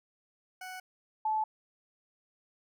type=tone pair in turn; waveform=20% pulse / sine; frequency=742 / 867.4 Hz; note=F#5 / A5; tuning=+5 / -25 cents; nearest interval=minor third; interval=270 cents; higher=second; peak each=-36 / -27 dBFS; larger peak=second; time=0.61-0.8 / 1.25-1.44 s; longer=neither; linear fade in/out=5 ms; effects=none